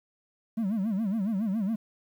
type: tone with vibrato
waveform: triangle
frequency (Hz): 207.7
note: G#3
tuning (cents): 0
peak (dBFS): -23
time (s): 0.57-1.76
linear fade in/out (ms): 10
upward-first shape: sine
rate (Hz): 7.2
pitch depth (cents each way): 190
effects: tanh soft clip ceiling -19 dBFS + 10-bit